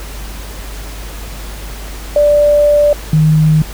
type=tone pair in turn; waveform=sine; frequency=587.3 / 155.56 Hz; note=D5 / D#3; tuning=0 / 0 cents; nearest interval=octave + major seventh; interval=2300 cents; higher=first; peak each=-6 dBFS; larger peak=neither; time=2.16-2.93 / 3.13-3.62 s; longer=first; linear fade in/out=2 ms; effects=added 50 Hz sine -25 dBFS peak until 3.73 s + pink hiss -31 dBFS RMS until 3.73 s